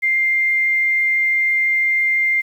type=tone; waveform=sine; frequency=2102 Hz; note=C7; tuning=7 cents sharp; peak=-14 dBFS; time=0.02-2.42 s; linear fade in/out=20 ms; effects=8-bit